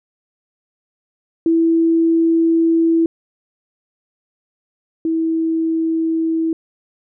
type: tone pair in turn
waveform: sine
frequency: 329.6 / 324.9 Hz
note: E4 / E4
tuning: 0 / -25 cents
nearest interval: unison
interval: 25 cents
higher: first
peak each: -11 / -15 dBFS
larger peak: first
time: 1.46-3.06 / 5.05-6.53 s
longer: first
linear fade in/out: 2 ms
effects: none